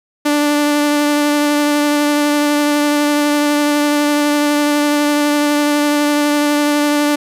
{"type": "tone with vibrato", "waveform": "sawtooth", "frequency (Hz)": 293.7, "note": "D4", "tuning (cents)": 0, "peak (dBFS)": -8, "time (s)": [0.25, 7.16], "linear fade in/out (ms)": 10, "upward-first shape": "triangle", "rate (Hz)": 12, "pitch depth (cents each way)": 14, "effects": ["resampled to 32000 Hz", "8-bit"]}